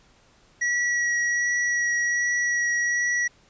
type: tone with vibrato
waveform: square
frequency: 1925 Hz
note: B6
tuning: 45 cents flat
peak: -22 dBFS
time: 0.61-3.28 s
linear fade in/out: 10 ms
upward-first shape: sine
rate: 1.3 Hz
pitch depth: 11 cents each way
effects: pink hiss -58 dBFS RMS until 3.49 s + resampled to 16000 Hz